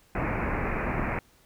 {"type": "low-pass noise", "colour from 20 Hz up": "pink", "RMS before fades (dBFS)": -29, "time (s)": [0.15, 1.19], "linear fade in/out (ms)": 2, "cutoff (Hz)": 2500, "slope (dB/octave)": 96, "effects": ["pink hiss -61 dBFS RMS until 1.45 s"]}